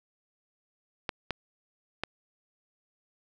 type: clicks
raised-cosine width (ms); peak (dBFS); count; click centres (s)
0.3; -14; 3; 1.092 / 1.307 / 2.036
effects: none